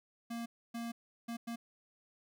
square tone bursts at uneven times, 233.1 Hz, A#3, in tune, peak -39 dBFS, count 4, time 0.3-0.46 / 0.74-0.92 / 1.28-1.37 / 1.47-1.56 s, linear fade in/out 10 ms, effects none

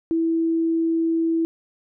sine tone, 328.5 Hz, E4, 6 cents flat, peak -18 dBFS, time 0.11-1.45 s, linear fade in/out 0 ms, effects none

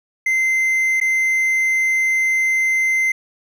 triangle tone with dropouts, 2074 Hz, C7, 16 cents flat, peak -13 dBFS, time 0.26-3.12 s, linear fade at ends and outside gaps 5 ms, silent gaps 1.002-1.012 s, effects none

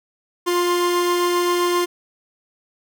45% pulse tone pair together, 352.6 / 1050.2 Hz, F4 / C6, +17 / +6 cents, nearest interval octave + perfect fifth, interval 1889 cents, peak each -18 / -23 dBFS, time 0.46-1.86 s, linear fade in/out 20 ms, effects none

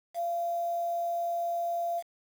sine tone with quantisation, 686 Hz, F5, 31 cents flat, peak -28 dBFS, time 0.14-2.03 s, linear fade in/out 50 ms, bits 8, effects none

